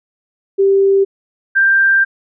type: tone pair in turn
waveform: sine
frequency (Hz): 392 / 1580.7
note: G4 / G6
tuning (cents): 0 / +14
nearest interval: 2 octaves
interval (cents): 2414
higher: second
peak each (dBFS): -8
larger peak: neither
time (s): 0.58-1.05 / 1.55-2.05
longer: second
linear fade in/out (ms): 20
effects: none